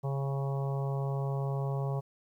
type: harmonic tone with a mistuned harmonic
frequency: 137.5 Hz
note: C#3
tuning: 14 cents flat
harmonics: 1 / 3 / 4 / 5 / 6 / 7 / 8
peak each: -30 / -40 / -42 / -44 / -46 / -47 / -48 dBFS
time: 0.03-2.01 s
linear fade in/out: 20 ms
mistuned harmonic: 8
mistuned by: +15 cents
effects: 11-bit